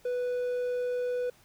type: tone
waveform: triangle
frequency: 493.9 Hz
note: B4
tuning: in tune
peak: -26 dBFS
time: 0.05-1.3 s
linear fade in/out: 5 ms
effects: pink hiss -61 dBFS RMS until 1.44 s